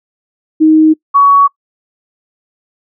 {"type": "tone pair in turn", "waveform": "sine", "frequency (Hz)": [313.5, 1124.6], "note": ["D#4", "C#6"], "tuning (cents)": [13, 25], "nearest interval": "octave + minor seventh", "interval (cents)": 2212, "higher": "second", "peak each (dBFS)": -3, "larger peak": "neither", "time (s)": [[0.6, 0.94], [1.14, 1.48]], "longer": "neither", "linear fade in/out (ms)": 20, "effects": ["noise-tail reverb RT60 0.1 s tail -23 dB re dry"]}